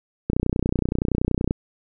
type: click train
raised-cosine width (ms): 3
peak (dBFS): -8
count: 38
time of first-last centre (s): 0.3-1.509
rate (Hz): 30.6
effects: none